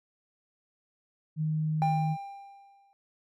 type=tone; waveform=sine; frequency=155.56 Hz; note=D#3; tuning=in tune; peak=-26 dBFS; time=1.36-2.17 s; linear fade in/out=50 ms
type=tone with exponential decay; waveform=triangle; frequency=795 Hz; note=G5; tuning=24 cents sharp; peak=-21 dBFS; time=1.82-2.93 s; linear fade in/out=0 ms; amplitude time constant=240 ms
effects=tanh soft clip ceiling -13 dBFS